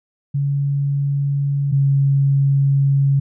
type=tone pair in turn; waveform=sine; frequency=140.8 / 138.62 Hz; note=C#3 / C#3; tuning=+27 / 0 cents; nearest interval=unison; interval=27 cents; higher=first; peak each=-16 / -12 dBFS; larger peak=second; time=0.34-1.72 / 1.72-3.2 s; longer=second; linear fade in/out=10 ms; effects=none